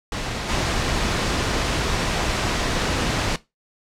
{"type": "noise with level steps", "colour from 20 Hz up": "pink", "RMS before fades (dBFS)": [-27, -22], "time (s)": [0.12, 3.36], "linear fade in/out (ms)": 2, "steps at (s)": 0.48, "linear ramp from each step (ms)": 20, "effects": ["noise-tail reverb RT60 0.2 s tail -17 dB re dry", "low-pass 6000 Hz 12 dB/octave"]}